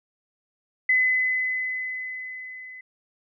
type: tone with level ramp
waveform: sine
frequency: 2021 Hz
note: B6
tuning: 39 cents sharp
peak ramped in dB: -16 to -39 dBFS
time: 0.89-2.81 s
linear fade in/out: 5 ms
effects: none